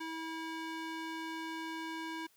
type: tone with band-pass filter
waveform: square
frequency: 323.8 Hz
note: E4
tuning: 31 cents flat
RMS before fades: -41 dBFS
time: 0-2.27 s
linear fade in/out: 10 ms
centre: 1700 Hz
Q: 0.54
effects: white hiss -68 dBFS RMS until 2.36 s